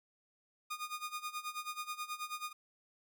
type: tone with tremolo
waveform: sawtooth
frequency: 1226 Hz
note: D#6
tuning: 26 cents flat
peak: -33 dBFS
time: 0.7-2.53 s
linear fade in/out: 10 ms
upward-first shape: sine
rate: 9.3 Hz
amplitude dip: 85%
effects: none